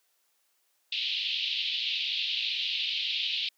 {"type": "band-pass noise", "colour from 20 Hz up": "pink", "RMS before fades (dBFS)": -31, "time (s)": [0.92, 3.49], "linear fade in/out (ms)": 5, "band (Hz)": [2700, 4100], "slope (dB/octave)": 48, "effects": ["white hiss -72 dBFS RMS until 3.57 s", "high-pass 400 Hz 12 dB/octave"]}